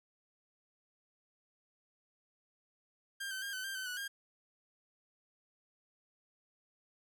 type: tone with pitch steps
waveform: sawtooth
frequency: 1598 / 1535 / 1609 / 1518 / 1584 / 1527 / 1475 / 1611 Hz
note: G6 / G6 / G6 / F#6 / G6 / G6 / F#6 / G6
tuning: +33 / -37 / +45 / +44 / +18 / -46 / -6 / +47 cents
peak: -35 dBFS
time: 3.2-4.08 s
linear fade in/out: 10 ms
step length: 110 ms
effects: none